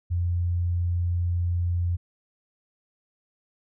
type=tone; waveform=sine; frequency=87.31 Hz; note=F2; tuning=in tune; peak=-22 dBFS; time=0.1-1.97 s; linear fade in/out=20 ms; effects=none